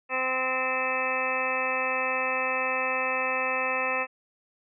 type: harmonic tone with a mistuned harmonic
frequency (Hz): 258.7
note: C4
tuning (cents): -19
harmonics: 1 / 2 / 3 / 4 / 5 / 7 / 8 / 9 / 10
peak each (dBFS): -42 / -32 / -35 / -33 / -34 / -33 / -37 / -37 / -30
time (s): 0.09-4.07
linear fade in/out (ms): 50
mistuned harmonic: 10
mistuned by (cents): +18
effects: none